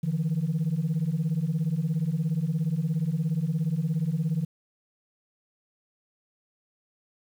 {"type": "beating tone pair", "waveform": "sine", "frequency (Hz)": [150, 167], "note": ["D3", "E3"], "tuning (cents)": [37, 23], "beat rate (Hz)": 17, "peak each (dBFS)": [-26, -25], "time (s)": [0.03, 4.45], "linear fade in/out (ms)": 10, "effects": ["tanh soft clip ceiling -20 dBFS", "9-bit"]}